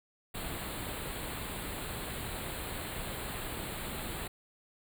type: band-stop noise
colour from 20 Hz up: pink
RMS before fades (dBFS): -39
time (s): 0.34-4.28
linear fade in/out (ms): 10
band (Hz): 4400 to 7500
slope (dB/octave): 96
effects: none